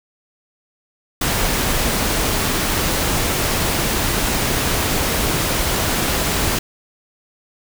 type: noise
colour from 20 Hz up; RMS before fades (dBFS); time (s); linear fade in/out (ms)
pink; -19; 1.21-6.59; 5
effects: none